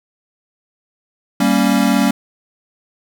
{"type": "chord", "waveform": "square", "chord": "G diminished", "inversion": "none", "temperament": "equal", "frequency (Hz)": [196, 233.1, 277.2], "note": ["G3", "Bb3", "Db4"], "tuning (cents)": [0, 0, 0], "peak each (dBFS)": -17, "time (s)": [1.4, 2.11], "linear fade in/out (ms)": 5, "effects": []}